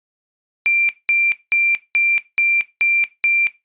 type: tone bursts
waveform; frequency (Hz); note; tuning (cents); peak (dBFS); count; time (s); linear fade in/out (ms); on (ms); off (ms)
sine; 2366; D7; +12; -12; 7; 0.66-3.47; 0; 230; 200
effects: noise-tail reverb RT60 0.2 s tail -17 dB re dry + resampled to 8000 Hz